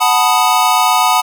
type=chord; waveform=square; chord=B dominant seventh; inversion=second; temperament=equal; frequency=740 / 880 / 987.8 / 1244.5 Hz; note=F#5 / A5 / B5 / D#6; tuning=0 / 0 / 0 / 0 cents; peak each=-16 dBFS; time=0-1.22 s; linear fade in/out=20 ms; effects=none